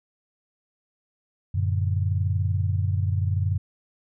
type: tone cluster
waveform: sine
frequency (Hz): 93.5 / 114.2 / 147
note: F#2 / A#2 / D3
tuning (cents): +19 / -35 / +2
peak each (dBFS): -22 / -28 / -31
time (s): 1.54-3.58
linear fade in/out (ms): 10
effects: none